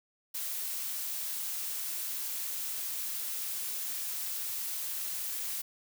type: noise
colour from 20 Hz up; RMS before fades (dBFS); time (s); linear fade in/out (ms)
blue; -36; 0.34-5.62; 10
effects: none